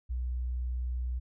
sine tone, 61.74 Hz, B1, in tune, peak -30 dBFS, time 0.09-1.2 s, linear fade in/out 20 ms, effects none

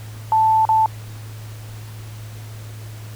sine tone with dropouts, 880 Hz, A5, in tune, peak -12 dBFS, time 0.32-0.86 s, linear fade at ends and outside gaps 1 ms, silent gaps 0.652-0.69 s, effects added 108 Hz sine -32 dBFS peak until 3.15 s + pink hiss -43 dBFS RMS until 3.15 s

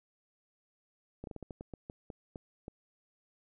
slowing click train, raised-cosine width 2 ms, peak -29 dBFS, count 12, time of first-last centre 1.24-2.681 s, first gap 32 ms, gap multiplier 1.26, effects none

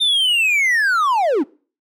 triangle linear sweep, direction down, 3645 to 239.2 Hz, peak -12 dBFS, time 0-1.44 s, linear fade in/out 20 ms, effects noise-tail reverb RT60 0.4 s tail -23 dB re dry

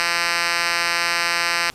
5% pulse tone with band-pass filter, 171.2 Hz, F3, 34 cents flat, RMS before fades -21 dBFS, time 0-1.7 s, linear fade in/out 0 ms, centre 3400 Hz, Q 1.1, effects pink hiss -49 dBFS RMS until 1.74 s + resampled to 32000 Hz

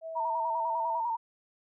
sine tone with pitch glide, 650 to 657.6 Hz, E5 to E5, -24 to -4 cents, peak -36 dBFS, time 0.01-1.02 s, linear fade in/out 50 ms, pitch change +20 cents, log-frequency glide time 0.12-0.9 s
sine tone with vibrato, 929 Hz, A#5, 6 cents flat, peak -28 dBFS, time 0.15-1.17 s, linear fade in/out 20 ms, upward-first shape square, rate 10 Hz, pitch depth 47 cents each way
effects none

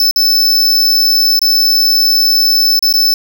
square tone with dropouts, 5270 Hz, E8, 1 cent flat, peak -8 dBFS, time 0-3.14 s, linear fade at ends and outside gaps 2 ms, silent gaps 0.111-0.16 / 1.392-1.416 / 2.792-2.825 / 2.927-2.938 s, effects 8-bit

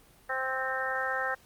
harmonic tone, 261.9 Hz, C4, 2 cents sharp, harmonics 2 / 3 / 4 / 5 / 6 / 7, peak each -36 / -36 / -40 / -36 / -34 / -34 dBFS, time 0.29-1.35 s, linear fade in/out 10 ms, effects pink hiss -59 dBFS RMS until 1.45 s + Opus 32 kbps

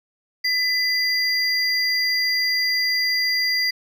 triangle tone pair together, 2007 / 4773 Hz, B6 / D8, +27 / +27 cents, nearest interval octave + minor third, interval 1500 cents, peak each -20 dBFS, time 0.44-3.71 s, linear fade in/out 10 ms, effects none

